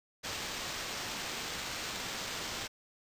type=noise with sample-and-hold; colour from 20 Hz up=white; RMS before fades=-39 dBFS; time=0.23-2.68 s; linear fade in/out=20 ms; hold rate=11025 Hz; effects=resampled to 32000 Hz